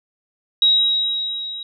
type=tone with level ramp; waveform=sine; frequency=3826 Hz; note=A#7; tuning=44 cents sharp; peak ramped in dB=-10 to -28 dBFS; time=0.62-1.63 s; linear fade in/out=2 ms; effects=none